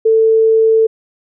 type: tone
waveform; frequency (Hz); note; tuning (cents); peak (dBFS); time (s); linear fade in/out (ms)
sine; 445; A4; +20; -7; 0.05-0.87; 10
effects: none